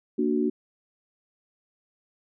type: chord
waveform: sine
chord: Bb augmented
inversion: none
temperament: equal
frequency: 233.1 / 293.7 / 370 Hz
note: Bb3 / D4 / F#4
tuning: 0 / 0 / 0 cents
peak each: -26 dBFS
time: 0.18-0.5 s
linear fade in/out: 10 ms
effects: none